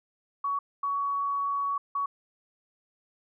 sine tone bursts at uneven times, 1124 Hz, C#6, 24 cents sharp, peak -26 dBFS, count 3, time 0.44-0.59 / 0.83-1.78 / 1.95-2.06 s, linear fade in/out 5 ms, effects none

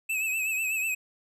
square tone with vibrato, 2590 Hz, E7, 31 cents flat, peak -27 dBFS, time 0.09-0.95 s, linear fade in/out 10 ms, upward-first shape triangle, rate 8.1 Hz, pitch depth 68 cents each way, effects none

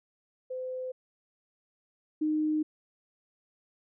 sine tone pair in turn, 512 / 307.5 Hz, C5 / D#4, -38 / -20 cents, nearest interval major sixth, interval 882 cents, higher first, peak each -33 / -25 dBFS, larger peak second, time 0.5-0.92 / 2.21-2.63 s, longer neither, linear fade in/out 10 ms, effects none

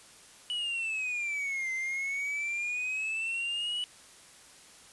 triangle exponential two-way sweep, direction down then up, 2960 to 2065 to 2960 Hz, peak -29 dBFS, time 0.5-3.84 s, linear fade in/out 0 ms, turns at 1.72 s, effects white hiss -54 dBFS RMS until 4.92 s + resampled to 24000 Hz

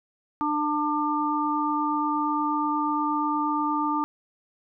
harmonic tone, 298.6 Hz, D4, 29 cents sharp, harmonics 1 / 3 / 4, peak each -27 / -27 / -27 dBFS, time 0.41-4.04 s, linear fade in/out 0 ms, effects none

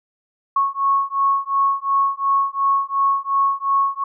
sine beating tone pair, 1100 / 1102.8 Hz, C#6 / C#6, -14 / -9 cents, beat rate 2.8 Hz, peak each -19 dBFS, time 0.56-4.04 s, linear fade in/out 5 ms, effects none

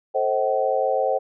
sine chord, A diminished seventh, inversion none, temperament just, 440 / 528 / 633.6 / 760.3 Hz, A4 / C5 / Eb5 / Gb5, 0 / +16 / +31 / +47 cents, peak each -27 / -22 / -26 / -24 dBFS, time 0.14-1.19 s, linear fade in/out 20 ms, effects none

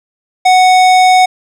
sine tone with hard clipping, 740 Hz, F#5, in tune, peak -6 dBFS, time 0.45-1.26 s, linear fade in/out 10 ms, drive 16 dB, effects none

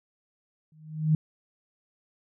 sine tone with exponential growth, 155.56 Hz, D#3, in tune, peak -16 dBFS, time 0.72-1.15 s, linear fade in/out 2 ms, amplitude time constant 92 ms, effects none

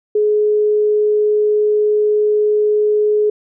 sine tone, 421.7 Hz, G#4, 26 cents sharp, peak -11 dBFS, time 0.15-3.3 s, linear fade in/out 5 ms, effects none

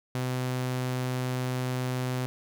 sawtooth tone, 127.2 Hz, C3, 48 cents flat, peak -24 dBFS, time 0.15-2.26 s, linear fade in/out 0 ms, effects none

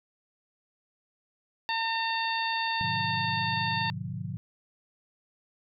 harmonic tone, 907 Hz, A#5, 48 cents flat, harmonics 1 / 2 / 3 / 4 / 5, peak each -30 / -33 / -35 / -36 / -37 dBFS, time 1.69-3.9 s, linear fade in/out 0 ms
sine chord, G# diminished seventh, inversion none, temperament just, 103.83 / 124.59 / 149.51 / 179.41 Hz, G#2 / B2 / D3 / F3, 0 / +16 / +31 / +47 cents, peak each -38 dBFS, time 2.81-4.37 s, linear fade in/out 0 ms
effects none

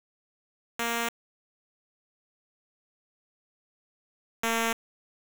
5% pulse tone pair in turn, 233.3 / 228 Hz, A#3 / A#3, +2 / -38 cents, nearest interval unison, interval 40 cents, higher first, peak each -16 / -14 dBFS, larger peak second, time 0.79-1.09 / 4.43-4.73 s, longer neither, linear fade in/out 5 ms, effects 7-bit

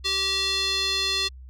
square tone with band-pass filter, 385.7 Hz, G4, 28 cents flat, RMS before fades -25 dBFS, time 0.04-1.29 s, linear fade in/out 20 ms, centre 4000 Hz, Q 3.8, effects added 64 Hz sine -40 dBFS peak until 1.49 s

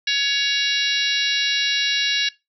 harmonic tone with a mistuned harmonic, 560 Hz, C#5, 18 cents sharp, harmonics 3 / 4 / 5 / 6 / 7 / 8 / 9 / 10, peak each -25 / -27 / -24 / -30 / -23 / -31 / -31 / -31 dBFS, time 0.07-2.29 s, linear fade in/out 5 ms, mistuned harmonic 8, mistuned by -31 cents, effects noise-tail reverb RT60 0.2 s tail -19 dB re dry

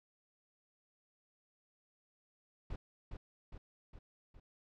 brown noise with echo, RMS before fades -41 dBFS, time 2.7-2.76 s, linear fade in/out 5 ms, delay 410 ms, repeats 4, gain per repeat -4 dB, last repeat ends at 4.4 s, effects low-pass 4000 Hz 12 dB/octave

